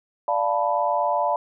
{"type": "chord", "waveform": "sine", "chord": "B half-diminished seventh", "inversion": "first", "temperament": "equal with one note detuned", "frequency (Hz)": [587.3, 695.6, 880, 987.8], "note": ["D5", "F5", "A5", "B5"], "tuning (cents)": [0, -7, 0, 0], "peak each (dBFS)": -25, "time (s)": [0.28, 1.36], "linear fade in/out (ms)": 2, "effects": []}